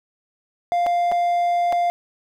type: tone with dropouts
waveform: triangle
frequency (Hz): 698.5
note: F5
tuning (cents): 0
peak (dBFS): -15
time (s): 0.72-1.9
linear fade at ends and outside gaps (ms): 0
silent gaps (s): 0.863-0.867 / 1.116-1.121 / 1.724-1.728
effects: none